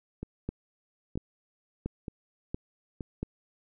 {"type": "two click trains", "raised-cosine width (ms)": 3, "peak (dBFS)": [-23, -19], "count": [4, 5], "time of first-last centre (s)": [[0.23, 3.008], [0.49, 3.23]], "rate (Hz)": [1.08, 1.46], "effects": []}